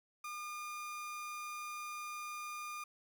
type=tone; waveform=30% pulse; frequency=1211 Hz; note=D#6; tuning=47 cents flat; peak=-39 dBFS; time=0.24-2.84 s; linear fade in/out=5 ms; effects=11-bit